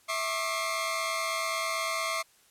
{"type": "tone cluster", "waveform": "sawtooth", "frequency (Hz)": [655, 1093, 1189, 2117], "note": ["E5", "C#6", "D6", "C7"], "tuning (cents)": [-11, -25, 21, 20], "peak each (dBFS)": -31, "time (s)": [0.08, 2.23], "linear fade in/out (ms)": 20, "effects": ["white hiss -62 dBFS RMS until 2.5 s", "low-pass 12000 Hz 12 dB/octave"]}